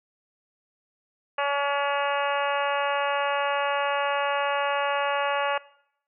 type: harmonic tone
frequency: 283.4 Hz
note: C#4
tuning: 38 cents sharp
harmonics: 2 / 3 / 4 / 5 / 6 / 7 / 8 / 9 / 10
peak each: -28 / -29 / -29 / -34 / -33 / -38 / -40 / -37 / -37 dBFS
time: 1.38-5.58 s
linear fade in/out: 5 ms
effects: noise-tail reverb RT60 0.7 s tail -20 dB re dry